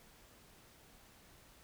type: silence
effects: pink hiss -62 dBFS RMS until 1.63 s